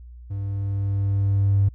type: tone with level ramp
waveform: triangle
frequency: 99.3 Hz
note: G2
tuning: 23 cents sharp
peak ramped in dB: -24 to -11 dBFS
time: 0.3-1.69 s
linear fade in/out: 10 ms
effects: tanh soft clip ceiling -12 dBFS + added 60 Hz sine -39 dBFS peak until 1.74 s